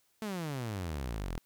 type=exponential sweep; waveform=sawtooth; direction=down; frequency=223.8 to 38.89 Hz; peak=-31 dBFS; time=0.22-1.38 s; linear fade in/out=0 ms; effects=white hiss -72 dBFS RMS until 1.45 s